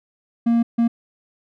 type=tone bursts at uneven times; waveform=triangle; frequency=233.1 Hz; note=A#3; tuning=in tune; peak=-12 dBFS; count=2; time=0.46-0.63 / 0.78-0.88 s; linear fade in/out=10 ms; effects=none